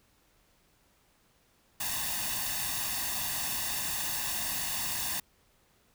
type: noise with comb filter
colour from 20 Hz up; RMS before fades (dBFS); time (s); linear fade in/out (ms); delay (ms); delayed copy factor
white; -33; 1.8-5.2; 5; 1.1; +0.75
effects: pink hiss -67 dBFS RMS until 5.94 s